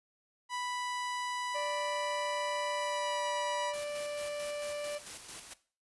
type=tone with pitch glide; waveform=sawtooth; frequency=987.8 to 975.9 Hz; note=B5 to B5; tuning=0 to -21 cents; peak=-31 dBFS; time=0.49-3.74 s; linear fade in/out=50 ms; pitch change=-21 cents; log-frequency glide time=2.75-3.23 s
type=harmonic tone; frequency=587.3 Hz; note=D5; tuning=in tune; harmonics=1 / 2 / 3 / 4 / 5 / 7 / 8 / 9 / 10; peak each=-35 / -50 / -53 / -50 / -52 / -60 / -61 / -59 / -65 dBFS; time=1.54-4.99 s; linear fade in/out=20 ms
type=noise with tremolo; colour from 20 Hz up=white; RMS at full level=-44 dBFS; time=3.73-5.54 s; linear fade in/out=10 ms; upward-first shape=square; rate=4.5 Hz; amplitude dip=45%
effects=noise-tail reverb RT60 0.4 s tail -17 dB re dry + resampled to 24000 Hz